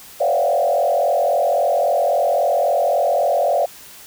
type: tone with frequency modulation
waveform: sine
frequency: 634 Hz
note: D#5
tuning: 32 cents sharp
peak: -14 dBFS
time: 0.2-3.66 s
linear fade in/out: 10 ms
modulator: 43.7 Hz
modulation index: 2.4
effects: white hiss -41 dBFS RMS until 4.06 s